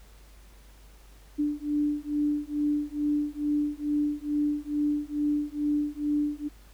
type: beating tone pair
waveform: sine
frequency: 293.7 / 296 Hz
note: D4 / D4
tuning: 0 / +14 cents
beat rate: 2.3 Hz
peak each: -28 dBFS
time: 1.38-6.49 s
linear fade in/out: 20 ms
effects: added 50 Hz sine -50 dBFS peak until 6.73 s + pink hiss -58 dBFS RMS until 6.73 s